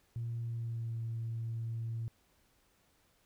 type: tone with pitch glide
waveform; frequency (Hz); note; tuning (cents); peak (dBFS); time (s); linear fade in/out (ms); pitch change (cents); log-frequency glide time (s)
sine; 116.8 to 114.4; A#2 to A#2; +4 to -32; -34; 0.16-2.08; 0; -36; 0.4-1.02
effects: tanh soft clip ceiling -31 dBFS + pink hiss -71 dBFS RMS until 3.25 s